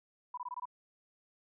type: tone bursts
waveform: sine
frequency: 987.8 Hz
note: B5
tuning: in tune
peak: -37 dBFS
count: 6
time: 0.34-0.655 s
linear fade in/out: 5 ms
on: 35 ms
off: 21 ms
effects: none